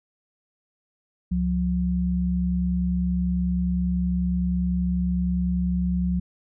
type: tone pair together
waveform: sine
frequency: 68.73 / 179.3 Hz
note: C#2 / F3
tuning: -14 / +46 cents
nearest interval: octave + perfect fourth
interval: 1660 cents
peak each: -26 / -22 dBFS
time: 1.31-6.2 s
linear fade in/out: 10 ms
effects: none